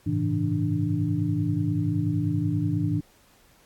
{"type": "tone cluster", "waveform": "sine", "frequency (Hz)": [97.8, 108.2, 134, 162.4, 295.3], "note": ["G2", "A2", "C3", "E3", "D4"], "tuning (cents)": [-4, -29, 42, -26, 10], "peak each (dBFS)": [-33, -27, -33, -27, -28], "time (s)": [0.06, 3.01], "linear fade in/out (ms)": 10, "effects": ["pink hiss -59 dBFS RMS until 3.65 s", "AAC 64 kbps"]}